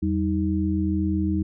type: tone cluster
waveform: sine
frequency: 83.8 / 191.7 / 313.8 Hz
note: E2 / G3 / D#4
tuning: +29 / -38 / +15 cents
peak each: -25 dBFS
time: 0.02-1.43 s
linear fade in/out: 10 ms
effects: none